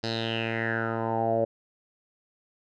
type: tone with low-pass filter sweep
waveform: 10% pulse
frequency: 113.6 Hz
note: A#2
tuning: 44 cents flat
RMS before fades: -28 dBFS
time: 0.03-1.45 s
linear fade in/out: 10 ms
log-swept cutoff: 4700 to 560 Hz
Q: 6.3
effects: none